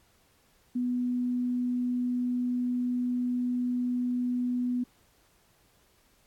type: tone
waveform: sine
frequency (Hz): 246.9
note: B3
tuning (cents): 0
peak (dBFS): -26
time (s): 0.75-4.84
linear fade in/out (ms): 10
effects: pink hiss -65 dBFS RMS until 6.26 s + AAC 64 kbps